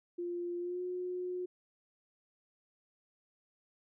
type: tone with pitch glide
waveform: sine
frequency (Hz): 349.2 to 361.7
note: F4 to F#4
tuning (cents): 0 to -39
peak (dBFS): -35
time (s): 0.18-1.46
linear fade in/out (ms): 10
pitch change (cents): +61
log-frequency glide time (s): 0.59-0.82
effects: none